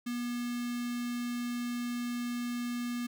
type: tone with notch filter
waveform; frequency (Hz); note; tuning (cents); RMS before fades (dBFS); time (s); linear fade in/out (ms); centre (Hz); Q
square; 241.4; B3; -39; -35; 0.06-3.07; 10; 700; 1.4
effects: none